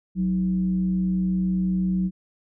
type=tone with frequency modulation; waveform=sine; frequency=185 Hz; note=F#3; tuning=in tune; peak=-20 dBFS; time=0.15-2.11 s; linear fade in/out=50 ms; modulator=132 Hz; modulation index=0.33; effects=none